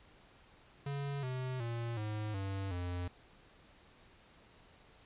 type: tone with pitch steps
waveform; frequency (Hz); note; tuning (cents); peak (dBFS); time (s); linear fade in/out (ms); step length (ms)
square; 140.9 / 128.46 / 117.12 / 106.78 / 97.36 / 88.76; C#3 / C3 / A#2 / G#2 / G2 / F2; +29 / -31 / +9 / +49 / -11 / +29; -37; 0.86-3.08; 5; 370
effects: pink hiss -62 dBFS RMS until 5.05 s + resampled to 8000 Hz